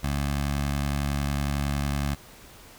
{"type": "tone with notch filter", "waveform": "15% pulse", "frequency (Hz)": 70.9, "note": "C#2", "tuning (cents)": 40, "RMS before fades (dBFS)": -27, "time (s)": [0.03, 2.15], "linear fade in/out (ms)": 10, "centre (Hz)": 410, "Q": 0.97, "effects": ["pink hiss -49 dBFS RMS until 2.78 s"]}